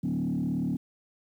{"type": "tone with frequency modulation", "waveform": "sine", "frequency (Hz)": 212.7, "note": "G#3", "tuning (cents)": 42, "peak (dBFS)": -25, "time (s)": [0.03, 0.77], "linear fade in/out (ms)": 10, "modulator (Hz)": 37.1, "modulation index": 1.9, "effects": ["tanh soft clip ceiling -22 dBFS", "10-bit"]}